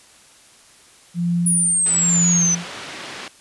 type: tone with tremolo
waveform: sine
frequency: 172.9 Hz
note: F3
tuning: 17 cents flat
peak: -16 dBFS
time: 1.14-2.66 s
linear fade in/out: 50 ms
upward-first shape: sine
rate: 1.1 Hz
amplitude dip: 90%
type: exponential sweep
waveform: sine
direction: down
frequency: 9870 to 6000 Hz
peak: -15 dBFS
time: 1.46-2.55 s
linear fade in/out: 5 ms
type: band-pass noise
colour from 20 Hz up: white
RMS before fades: -34 dBFS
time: 1.86-3.28 s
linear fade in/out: 2 ms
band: 130 to 3400 Hz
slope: 12 dB/octave
effects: white hiss -49 dBFS RMS until 3.4 s + resampled to 24000 Hz